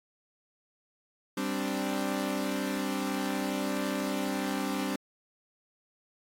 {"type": "chord", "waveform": "sawtooth", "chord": "G suspended fourth", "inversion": "none", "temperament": "equal", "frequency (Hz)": [196, 261.6, 293.7], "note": ["G3", "C4", "D4"], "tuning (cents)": [0, 0, 0], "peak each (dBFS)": -30, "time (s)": [1.37, 4.96], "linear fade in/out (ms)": 5, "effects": ["AAC 64 kbps"]}